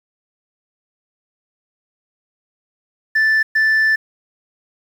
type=tone bursts at uneven times; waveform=sine; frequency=1760 Hz; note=A6; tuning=in tune; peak=-9 dBFS; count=2; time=3.15-3.43 / 3.55-3.96 s; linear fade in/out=10 ms; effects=tanh soft clip ceiling -11 dBFS + 7-bit